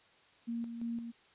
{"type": "tone with tremolo", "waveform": "sine", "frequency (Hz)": 233.1, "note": "A#3", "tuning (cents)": 0, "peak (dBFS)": -34, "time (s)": [0.47, 1.12], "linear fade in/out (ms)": 20, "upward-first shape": "square", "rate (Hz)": 2.9, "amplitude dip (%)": 50, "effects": ["white hiss -64 dBFS RMS until 1.34 s", "resampled to 8000 Hz"]}